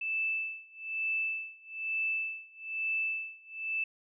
sine tone with tremolo, 2637 Hz, E7, in tune, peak -28 dBFS, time 0.01-3.84 s, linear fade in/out 5 ms, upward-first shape sine, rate 1.1 Hz, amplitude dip 95%, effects none

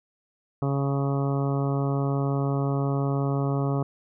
harmonic tone, 138.9 Hz, C#3, 4 cents sharp, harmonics 1 / 2 / 3 / 4 / 5 / 6 / 7 / 8 / 9, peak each -24 / -30 / -32 / -36 / -36 / -41 / -43 / -39 / -41 dBFS, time 0.62-3.83 s, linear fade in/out 2 ms, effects none

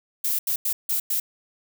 violet noise bursts at uneven times, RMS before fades -24 dBFS, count 5, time 0.24-0.39 / 0.47-0.56 / 0.65-0.73 / 0.89-1 / 1.1-1.2 s, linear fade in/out 5 ms, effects none

